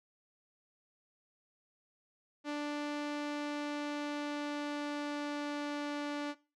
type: tone with pitch glide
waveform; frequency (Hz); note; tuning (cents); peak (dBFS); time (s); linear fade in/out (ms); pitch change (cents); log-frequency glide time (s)
sawtooth; 293.7 to 291.5; D4 to D4; 0 to -13; -31; 2.44-6.35; 50; -13; 3-6.1
effects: noise-tail reverb RT60 0.3 s tail -18 dB re dry + low-pass 5000 Hz 12 dB/octave